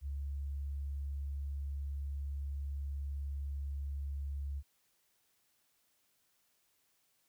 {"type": "tone", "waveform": "sine", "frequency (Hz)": 70.2, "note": "C#2", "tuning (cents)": 22, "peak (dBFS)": -36, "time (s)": [0.01, 4.63], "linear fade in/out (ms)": 50, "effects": ["white hiss -75 dBFS RMS until 7.28 s"]}